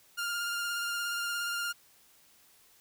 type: tone with vibrato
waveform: sawtooth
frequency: 1404 Hz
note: F6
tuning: 9 cents sharp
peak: -28 dBFS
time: 0.17-1.73 s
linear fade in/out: 20 ms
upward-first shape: triangle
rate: 17 Hz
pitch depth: 22 cents each way
effects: white hiss -62 dBFS RMS until 2.8 s